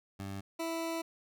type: tone pair in turn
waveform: 20% pulse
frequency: 98 / 329.6 Hz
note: G2 / E4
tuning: 0 / 0 cents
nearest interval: octave + major sixth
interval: 2100 cents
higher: second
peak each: -34 / -29 dBFS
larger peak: second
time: 0.19-0.41 / 0.59-1.02 s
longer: second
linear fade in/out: 10 ms
effects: none